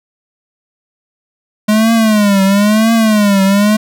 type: tone with vibrato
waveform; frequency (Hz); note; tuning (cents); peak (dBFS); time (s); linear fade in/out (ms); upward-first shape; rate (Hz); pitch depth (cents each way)
square; 210; G#3; +19; -8; 1.68-3.77; 10; triangle; 1; 160
effects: none